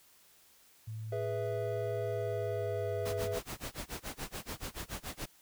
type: tone with pitch glide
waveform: sine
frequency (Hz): 110 to 99.71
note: A2 to G2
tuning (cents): 0 to +30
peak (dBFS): -38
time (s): 0.87-3.36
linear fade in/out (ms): 10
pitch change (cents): -170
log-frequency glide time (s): 2-3.11
type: chord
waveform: triangle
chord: E major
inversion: first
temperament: equal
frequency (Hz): 415.3 / 493.9 / 659.3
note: G#4 / B4 / E5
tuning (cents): 0 / 0 / 0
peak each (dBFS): -36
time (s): 1.12-3.39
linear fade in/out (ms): 5
type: noise with tremolo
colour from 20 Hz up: pink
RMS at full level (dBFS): -39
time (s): 3.05-5.26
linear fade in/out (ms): 10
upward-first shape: sine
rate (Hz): 7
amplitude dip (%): 100
effects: white hiss -63 dBFS RMS until 5.41 s